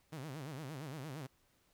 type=tone with vibrato; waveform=sawtooth; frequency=143.8 Hz; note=D3; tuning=36 cents flat; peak=-39 dBFS; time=0.12-1.27 s; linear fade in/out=10 ms; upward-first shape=sine; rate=8.7 Hz; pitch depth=210 cents each way; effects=pink hiss -73 dBFS RMS until 1.73 s